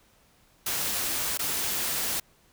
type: noise with dropouts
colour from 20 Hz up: white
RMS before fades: -29 dBFS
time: 0.66-2.2 s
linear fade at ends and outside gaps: 5 ms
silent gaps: 1.375-1.391 s
effects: pink hiss -62 dBFS RMS until 2.52 s